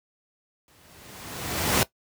pink noise with exponential growth, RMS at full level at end -19 dBFS, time 0.68-1.83 s, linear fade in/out 1 ms, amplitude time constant 250 ms, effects noise-tail reverb RT60 0.1 s tail -17 dB re dry + high-pass 80 Hz 12 dB/octave

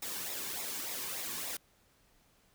white noise with flanger, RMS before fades -39 dBFS, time 0.02-1.57 s, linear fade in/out 5 ms, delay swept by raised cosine 0.65 to 1.56 ms, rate 3.4 Hz, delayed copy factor -0.55, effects pink hiss -68 dBFS RMS until 2.54 s

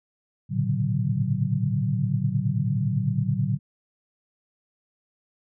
sine tone cluster, 110.4 / 120 / 139.3 / 147.8 / 187.1 Hz, A2 / B2 / C#3 / D3 / F#3, +6 / -49 / +9 / +11 / +20 cents, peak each -28 dBFS, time 0.49-3.59 s, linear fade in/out 50 ms, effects none

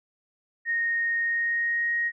sine tone with pitch glide, 1857 to 1877.5 Hz, A#6 to A#6, -7 to +12 cents, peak -23 dBFS, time 0.65-2.12 s, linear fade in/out 50 ms, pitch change +19 cents, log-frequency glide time 1.22-1.94 s, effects none

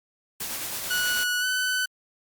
white noise with tremolo, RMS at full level -31 dBFS, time 0.4-1.24 s, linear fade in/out 5 ms, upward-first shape triangle, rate 9.2 Hz, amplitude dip 30%
sawtooth tone with pitch glide, 1469 to 1505.1 Hz, F#6 to F#6, -13 to +29 cents, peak -20 dBFS, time 0.9-1.86 s, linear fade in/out 10 ms, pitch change +42 cents, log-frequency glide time 1.4-1.45 s
effects Opus 48 kbps

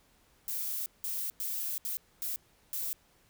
violet noise bursts at uneven times, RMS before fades -35 dBFS, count 6, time 0.48-0.86 / 1.04-1.3 / 1.4-1.78 / 1.85-1.97 / 2.22-2.36 / 2.73-2.93 s, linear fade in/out 0 ms, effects pink hiss -66 dBFS RMS until 3.29 s

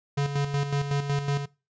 square tone with tremolo, 141.9 Hz, C#3, 41 cents sharp, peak -23 dBFS, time 0.17-1.46 s, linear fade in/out 10 ms, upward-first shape square, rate 5.4 Hz, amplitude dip 55%, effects noise-tail reverb RT60 0.3 s tail -22 dB re dry + resampled to 16000 Hz

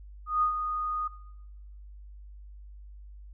sine tone with ADSR envelope, 1236 Hz, D#6, 12 cents flat, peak -21 dBFS, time 0.26-1.08 s, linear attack 160 ms, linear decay 100 ms, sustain -7 dB, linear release 9 ms, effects noise-tail reverb RT60 0.9 s tail -18 dB re dry + added 50 Hz sine -44 dBFS peak until 3.33 s

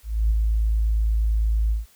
sine tone with ADSR envelope, 54.4 Hz, A1, 19 cents flat, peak -14 dBFS, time 0.03-1.86 s, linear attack 280 ms, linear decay 6 ms, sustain -3 dB, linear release 150 ms, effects tanh soft clip ceiling -12 dBFS + white hiss -56 dBFS RMS until 1.95 s

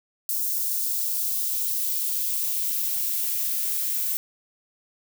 violet noise with high-pass filter sweep, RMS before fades -26 dBFS, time 0.29-4.17 s, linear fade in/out 0 ms, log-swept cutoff 5500 to 1300 Hz, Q 1, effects none

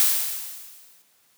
blue noise with exponential decay, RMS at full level -17 dBFS, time 0-1.02 s, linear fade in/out 0 ms, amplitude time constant 220 ms, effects white hiss -62 dBFS RMS until 1.37 s + high-pass 100 Hz 12 dB/octave

